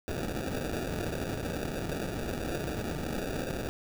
violet noise with sample-and-hold, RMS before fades -34 dBFS, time 0.08-3.69 s, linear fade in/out 0 ms, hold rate 1050 Hz, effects none

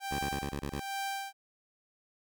sawtooth tone with tremolo, 786 Hz, G5, 4 cents sharp, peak -29 dBFS, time 0-1.33 s, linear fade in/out 50 ms, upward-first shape sine, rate 1.2 Hz, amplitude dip 95%
10% pulse tone bursts, 71.2 Hz, C#2, 47 cents sharp, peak -26 dBFS, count 7, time 0.11-0.798 s, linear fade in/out 5 ms, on 76 ms, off 26 ms
effects none

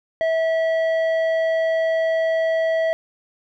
square tone with low-pass filter, 650 Hz, E5, 24 cents flat, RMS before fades -20 dBFS, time 0.21-2.93 s, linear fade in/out 0 ms, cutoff 1800 Hz, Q 0.96, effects none

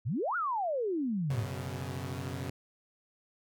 sine exponential two-way sweep, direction up then down, 96.8 to 1476 to 96.8 Hz, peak -29 dBFS, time 0.05-1.45 s, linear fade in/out 20 ms, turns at 0.36 s
sawtooth chord, F# suspended fourth, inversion none, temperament equal with one note detuned, 92.5 / 125.19 / 138.59 Hz, F#2 / B2 / C#3, 0 / +24 / 0 cents, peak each -36 dBFS, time 1.3-2.5 s, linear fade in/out 5 ms
effects none

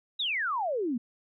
sine exponential sweep, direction down, 3951 to 221.2 Hz, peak -27 dBFS, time 0.19-0.98 s, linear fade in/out 10 ms, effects none

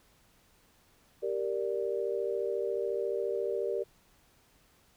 sine chord, G minor, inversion none, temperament equal, 392 / 466.2 / 587.3 Hz, G4 / Bb4 / D5, 0 / 0 / 0 cents, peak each -33 / -33 / -36 dBFS, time 1.22-3.84 s, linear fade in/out 20 ms, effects pink hiss -65 dBFS RMS until 4.96 s

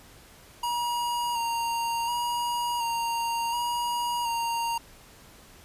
square tone with vibrato, 943 Hz, A#5, 20 cents sharp, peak -27 dBFS, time 0.63-4.78 s, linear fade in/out 5 ms, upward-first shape square, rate 0.69 Hz, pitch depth 24 cents each way, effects pink hiss -52 dBFS RMS until 5.64 s + resampled to 32000 Hz

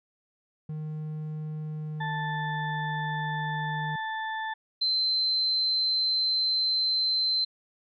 triangle tone with pitch glide, 154.2 to 152.34 Hz, D#3 to D#3, -15 to -36 cents, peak -30 dBFS, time 0.69-3.96 s, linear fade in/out 5 ms, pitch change -21 cents, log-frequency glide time 1.61-2.5 s
harmonic tone, 880 Hz, A5, in tune, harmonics 1 / 2 / 4, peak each -32 / -34 / -44 dBFS, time 2-4.54 s, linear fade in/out 10 ms
sine tone, 4090 Hz, C8, 40 cents flat, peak -23 dBFS, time 4.81-7.45 s, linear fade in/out 10 ms
effects none

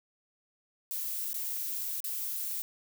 violet noise with dropouts, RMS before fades -35 dBFS, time 0.91-2.62 s, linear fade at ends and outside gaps 0 ms, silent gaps 1.331-1.343 / 2.004-2.042 s, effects none

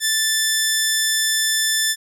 10% pulse tone, 1760 Hz, A6, in tune, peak -8 dBFS, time 0-1.96 s, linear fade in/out 50 ms, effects none

